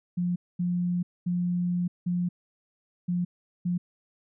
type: tone bursts at uneven times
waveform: sine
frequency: 176.8 Hz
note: F3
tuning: 22 cents sharp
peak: -24 dBFS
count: 6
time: 0.17-0.36 / 0.59-1.03 / 1.26-1.88 / 2.06-2.29 / 3.08-3.25 / 3.65-3.78 s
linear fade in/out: 10 ms
effects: none